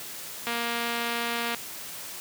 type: click train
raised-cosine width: 0.3 ms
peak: -14 dBFS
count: 254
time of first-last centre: 0.47-1.547 s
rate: 235 Hz
effects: white hiss -39 dBFS RMS until 2.2 s + high-pass 100 Hz 12 dB/octave